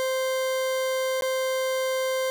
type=tone with dropouts; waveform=40% pulse; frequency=522 Hz; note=C5; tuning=4 cents flat; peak=-23 dBFS; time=0-2.3 s; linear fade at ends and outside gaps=0 ms; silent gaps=1.21-1.222 s; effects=none